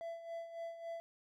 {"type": "tone with tremolo", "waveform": "triangle", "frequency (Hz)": 669, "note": "E5", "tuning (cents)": 25, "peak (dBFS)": -38, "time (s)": [0.01, 1], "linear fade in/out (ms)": 0, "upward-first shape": "sine", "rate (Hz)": 3.6, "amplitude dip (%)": 65, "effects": []}